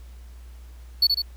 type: tone with echo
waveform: triangle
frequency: 4435 Hz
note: C#8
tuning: in tune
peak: -13 dBFS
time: 1.02-1.07 s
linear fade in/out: 5 ms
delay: 75 ms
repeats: 2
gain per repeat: -4 dB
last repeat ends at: 1.22 s
effects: added 60 Hz sine -40 dBFS peak until 1.36 s + pink hiss -57 dBFS RMS until 1.36 s